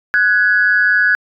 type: tone pair together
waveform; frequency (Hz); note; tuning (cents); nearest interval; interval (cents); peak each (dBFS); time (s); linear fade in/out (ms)
sine; 1480 / 1675.4; F#6 / G#6; 0 / +15; major second; 215; -12; 0.14-1.15; 0
effects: tanh soft clip ceiling -2 dBFS